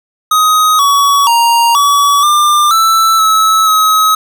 square tone with pitch steps, 1256 / 1128 / 935 / 1139 / 1195 / 1324 / 1299 / 1275 Hz, D#6 / C#6 / A#5 / C#6 / D6 / E6 / E6 / D#6, +16 / +30 / +5 / +47 / +30 / +7 / -26 / +42 cents, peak -7 dBFS, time 0.31-4.15 s, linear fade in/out 5 ms, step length 480 ms, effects none

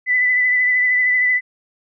sine tone with vibrato, 1996 Hz, B6, 18 cents sharp, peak -13 dBFS, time 0.06-1.41 s, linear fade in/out 50 ms, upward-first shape sine, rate 13 Hz, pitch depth 22 cents each way, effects none

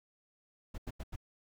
brown noise bursts, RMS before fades -40 dBFS, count 4, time 0.74-1.162 s, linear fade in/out 10 ms, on 41 ms, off 86 ms, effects none

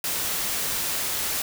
white noise, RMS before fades -27 dBFS, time 0.04-1.42 s, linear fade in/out 2 ms, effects none

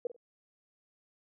sine tone with echo, 481.4 Hz, B4, 44 cents flat, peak -29 dBFS, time 0.05-0.07 s, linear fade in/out 2 ms, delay 47 ms, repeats 2, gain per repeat -13 dB, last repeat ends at 0.164 s, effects none

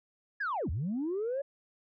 sine linear two-way sweep, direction down then up, 1734 to 65.41 to 571 Hz, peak -29 dBFS, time 0.4-1.42 s, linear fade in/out 10 ms, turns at 0.7 s, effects tanh soft clip ceiling -27 dBFS

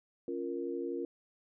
sine chord, Bb minor, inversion first, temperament equal, 277.2 / 349.2 / 466.2 Hz, Db4 / F4 / Bb4, 0 / 0 / 0 cents, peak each -40 / -37 / -39 dBFS, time 0.28-1.05 s, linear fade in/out 2 ms, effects none

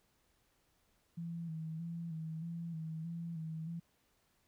sine tone with vibrato, 164 Hz, E3, 9 cents flat, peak -39 dBFS, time 1.17-3.8 s, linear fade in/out 10 ms, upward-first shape square, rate 1.6 Hz, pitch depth 45 cents each way, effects pink hiss -75 dBFS RMS until 4.47 s

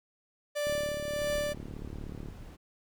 45% pulse tone with tremolo, 587.3 Hz, D5, in tune, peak -28 dBFS, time 0.55-1.54 s, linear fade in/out 20 ms, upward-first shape triangle, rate 1.6 Hz, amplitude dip 55%
click train, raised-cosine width 3 ms, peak -29 dBFS, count 60, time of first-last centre 0.67-2.286 s, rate 36.5 Hz
brown noise, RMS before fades -45 dBFS, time 1.17-2.57 s, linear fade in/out 20 ms
effects none

